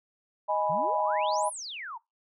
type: chord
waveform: sine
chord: G# minor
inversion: second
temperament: equal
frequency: 622.3 / 830.6 / 987.8 Hz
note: D#5 / G#5 / B5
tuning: 0 / 0 / 0 cents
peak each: -29 dBFS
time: 0.48-1.5 s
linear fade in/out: 20 ms
type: exponential two-way sweep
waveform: sine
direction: up then down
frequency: 138.59 to 11175 to 854 Hz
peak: -36 dBFS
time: 0.69-1.98 s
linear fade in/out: 10 ms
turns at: 1.49 s
effects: noise-tail reverb RT60 0.2 s tail -23 dB re dry